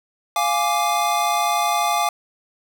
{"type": "chord", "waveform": "square", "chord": "D diminished", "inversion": "first", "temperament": "equal", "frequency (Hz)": [698.5, 830.6, 1174.7], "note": ["F5", "Ab5", "D6"], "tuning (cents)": [0, 0, 0], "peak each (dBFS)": -23, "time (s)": [0.36, 2.09], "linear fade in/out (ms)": 2, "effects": []}